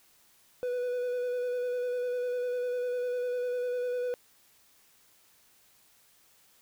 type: tone with vibrato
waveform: triangle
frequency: 493.9 Hz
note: B4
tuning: in tune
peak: -27 dBFS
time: 0.63-4.14 s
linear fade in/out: 0 ms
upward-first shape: square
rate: 10 Hz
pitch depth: 15 cents each way
effects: white hiss -63 dBFS RMS until 6.61 s